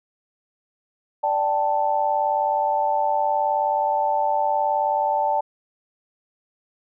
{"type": "chord", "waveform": "sine", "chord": "D suspended fourth", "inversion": "none", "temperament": "equal with one note detuned", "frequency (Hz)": [587.3, 780.8, 880], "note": ["D5", "G5", "A5"], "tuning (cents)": [0, -7, 0], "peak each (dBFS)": [-25, -24, -21], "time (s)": [1.23, 5.41], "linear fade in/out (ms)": 10, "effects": []}